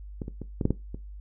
clicks, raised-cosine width 3 ms, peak -19 / -23 / -22 / -14 / -9 / -11 / -24 dBFS, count 7, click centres 0.218 / 0.281 / 0.417 / 0.612 / 0.654 / 0.706 / 0.945 s, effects noise-tail reverb RT60 0.2 s tail -17 dB re dry + added 50 Hz sine -39 dBFS peak until 1.2 s

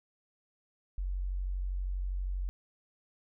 sine tone, 46.25 Hz, F#1, in tune, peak -31 dBFS, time 0.98-2.49 s, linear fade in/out 0 ms, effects none

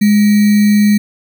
sine tone with sample-and-hold, 207.7 Hz, G#3, in tune, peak -6 dBFS, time 0.01-0.98 s, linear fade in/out 10 ms, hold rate 2100 Hz, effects none

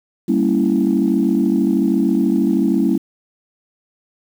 sine chord, G diminished seventh, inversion none, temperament equal with one note detuned, 196 / 229.7 / 277.2 / 329.6 Hz, G3 / Bb3 / Db4 / Fb4, 0 / -25 / 0 / 0 cents, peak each -18 dBFS, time 0.28-2.98 s, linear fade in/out 10 ms, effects tanh soft clip ceiling -5 dBFS + 7-bit

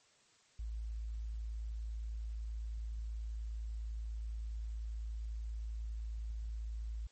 sine tone, 55 Hz, A1, in tune, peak -38 dBFS, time 0.59-7.07 s, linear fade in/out 5 ms, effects white hiss -68 dBFS RMS until 7.11 s + MP3 32 kbps

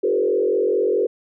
sine tone with frequency modulation, 431.1 Hz, A4, 35 cents flat, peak -16 dBFS, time 0.03-1.07 s, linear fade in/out 10 ms, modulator 44.7 Hz, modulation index 1.6, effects none

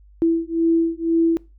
sine beating tone pair, 330 / 332 Hz, E4 / E4, +2 / +12 cents, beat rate 2 Hz, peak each -19 dBFS, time 0.22-1.37 s, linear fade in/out 0 ms, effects noise-tail reverb RT60 0.3 s tail -23 dB re dry + added 50 Hz sine -46 dBFS peak until 1.58 s

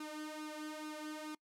sawtooth tone with flanger, 306 Hz, D#4, 29 cents flat, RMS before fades -45 dBFS, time 0-1.35 s, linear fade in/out 5 ms, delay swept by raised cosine 0.75 to 2.65 ms, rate 2.3 Hz, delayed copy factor +0.7, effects noise-tail reverb RT60 0.1 s tail -24 dB re dry + low-pass 12000 Hz 12 dB/octave

